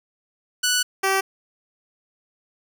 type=tone pair in turn; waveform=10% pulse; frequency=1481 / 386.4 Hz; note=F#6 / G4; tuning=+1 / -25 cents; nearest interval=octave + major seventh; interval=2326 cents; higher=first; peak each=-10 dBFS; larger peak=neither; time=0.63-0.83 / 1.03-1.21 s; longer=first; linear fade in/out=10 ms; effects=none